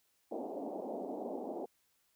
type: band-pass noise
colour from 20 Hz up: pink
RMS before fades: -41 dBFS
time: 0.31-1.66 s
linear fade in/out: 10 ms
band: 230 to 800 Hz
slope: 48 dB/octave
effects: white hiss -75 dBFS RMS until 2.15 s